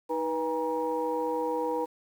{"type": "tone cluster", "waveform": "sine", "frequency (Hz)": [314.3, 487.2, 817, 945], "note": ["D#4", "B4", "G#5", "A#5"], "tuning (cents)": [18, -24, -29, 23], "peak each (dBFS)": [-34, -29, -37, -32], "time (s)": [0.09, 1.86], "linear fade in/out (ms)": 20, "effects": ["tanh soft clip ceiling -17 dBFS", "9-bit"]}